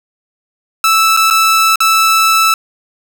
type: tone with dropouts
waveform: sawtooth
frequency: 1316 Hz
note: E6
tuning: 3 cents flat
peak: -4 dBFS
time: 0.84-2.54 s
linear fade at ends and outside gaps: 2 ms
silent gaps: 1.166-1.172 / 1.302-1.308 / 1.758-1.804 s
effects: none